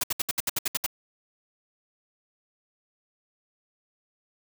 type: noise bursts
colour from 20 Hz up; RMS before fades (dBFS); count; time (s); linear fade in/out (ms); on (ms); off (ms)
white; -26; 10; 0.01-0.864; 5; 26; 66
effects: none